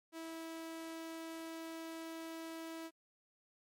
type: tone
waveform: sawtooth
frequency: 326.3 Hz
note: E4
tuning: 18 cents flat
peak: -40 dBFS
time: 0.12-2.91 s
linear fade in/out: 50 ms
effects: MP3 64 kbps